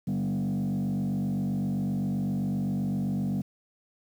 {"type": "tone with frequency modulation", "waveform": "sine", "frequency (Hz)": 194.1, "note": "G3", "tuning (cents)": -17, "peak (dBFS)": -23, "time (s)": [0.07, 3.42], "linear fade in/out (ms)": 10, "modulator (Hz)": 47.7, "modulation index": 1.2, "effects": ["tanh soft clip ceiling -25 dBFS", "9-bit"]}